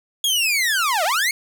sawtooth linear two-way sweep, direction down then up, 3358 to 594 to 2232 Hz, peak -14 dBFS, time 0.24-1.31 s, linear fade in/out 2 ms, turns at 1.04 s, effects none

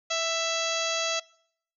harmonic tone with a mistuned harmonic, 662 Hz, E5, 7 cents sharp, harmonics 1 / 2 / 3 / 4 / 5 / 6 / 7 / 8 / 9 / 10, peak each -31 / -34 / -37 / -34 / -33 / -36 / -37 / -41 / -38 / -36 dBFS, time 0.1-1.2 s, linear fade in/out 10 ms, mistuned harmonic 1, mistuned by -16 cents, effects noise-tail reverb RT60 0.7 s tail -24 dB re dry

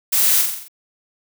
blue noise with echo, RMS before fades -17 dBFS, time 0.12-0.42 s, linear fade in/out 10 ms, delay 44 ms, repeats 6, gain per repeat -4 dB, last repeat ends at 0.684 s, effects none

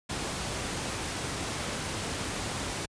pink noise, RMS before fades -33 dBFS, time 0.09-2.86 s, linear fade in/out 10 ms, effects high-pass 60 Hz 12 dB/octave + resampled to 22050 Hz

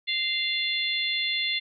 harmonic tone, 695 Hz, F5, 9 cents flat, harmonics 3 / 4 / 5 / 6, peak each -29 / -33 / -28 / -33 dBFS, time 0.07-1.6 s, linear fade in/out 20 ms, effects none

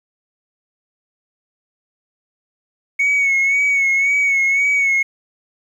sine tone with vibrato, 2217 Hz, C#7, in tune, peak -11 dBFS, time 2.99-5.03 s, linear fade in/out 10 ms, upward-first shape sine, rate 1.9 Hz, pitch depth 44 cents each way, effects tanh soft clip ceiling -11 dBFS + 8-bit

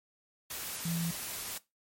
sine tone in noise, 168.1 Hz, E3, 34 cents sharp, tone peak -31 dBFS, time 0.85-1.11 s, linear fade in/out 5 ms, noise white, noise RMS -39 dBFS, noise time 0.5-1.58 s, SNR +5 dB, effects noise-tail reverb RT60 0.2 s tail -18 dB re dry + MP3 64 kbps

